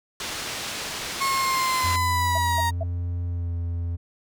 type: low-pass noise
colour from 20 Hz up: white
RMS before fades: -32 dBFS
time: 0.2-1.96 s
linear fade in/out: 2 ms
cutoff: 5700 Hz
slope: 12 dB/octave
type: linear sweep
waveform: 35% pulse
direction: down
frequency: 1092 to 932.3 Hz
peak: -20 dBFS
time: 1.2-2.71 s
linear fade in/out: 20 ms
type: tone with pitch glide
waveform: triangle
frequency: 87.31 to 85.51 Hz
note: F2 to F2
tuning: 0 to -36 cents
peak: -23 dBFS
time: 1.83-3.97 s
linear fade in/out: 20 ms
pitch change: -36 cents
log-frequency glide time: 3.27-3.52 s
type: tone bursts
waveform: sine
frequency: 659.3 Hz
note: E5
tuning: in tune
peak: -27 dBFS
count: 3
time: 2.35-2.834 s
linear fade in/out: 5 ms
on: 28 ms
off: 200 ms
effects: none